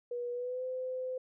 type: tone with pitch glide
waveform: sine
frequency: 484.2 to 511.8 Hz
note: B4 to C5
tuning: -34 to -38 cents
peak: -34 dBFS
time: 0.11-1.18 s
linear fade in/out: 5 ms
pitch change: +96 cents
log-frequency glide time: 0.32-0.64 s
effects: none